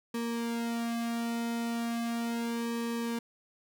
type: tone with flanger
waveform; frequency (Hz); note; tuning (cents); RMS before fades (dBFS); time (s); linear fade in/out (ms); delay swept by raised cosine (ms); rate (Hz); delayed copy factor
sawtooth; 233.1; A#3; 0; -33; 0.14-3.19; 5; 1.4 to 2.5; 0.37; -0.9
effects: none